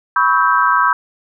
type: chord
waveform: sine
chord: C# half-diminished seventh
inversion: third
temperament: equal with one note detuned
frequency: 987.8 / 1108.7 / 1290.6 / 1568 Hz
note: B5 / C#6 / E6 / G6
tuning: 0 / 0 / -37 / 0 cents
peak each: -16 dBFS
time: 0.16-0.93 s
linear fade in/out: 2 ms
effects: none